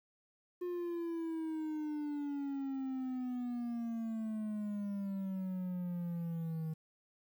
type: exponential sweep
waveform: triangle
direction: down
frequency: 358.1 to 157.8 Hz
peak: -34 dBFS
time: 0.61-6.74 s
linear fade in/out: 10 ms
effects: 11-bit